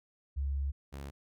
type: tone pair in turn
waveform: sine / sawtooth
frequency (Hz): 69.3 / 69.62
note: C#2 / C#2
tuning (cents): 0 / +8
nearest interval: unison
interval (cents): 8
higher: second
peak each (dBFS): -30 / -37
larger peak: first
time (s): 0.36-0.72 / 0.92-1.11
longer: first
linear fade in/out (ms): 20
effects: none